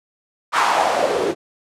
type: noise with band-pass filter sweep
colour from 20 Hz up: white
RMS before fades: -18 dBFS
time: 0.52-1.35 s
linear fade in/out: 50 ms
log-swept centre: 1200 to 350 Hz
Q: 3.3
effects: low-pass 10000 Hz 12 dB/octave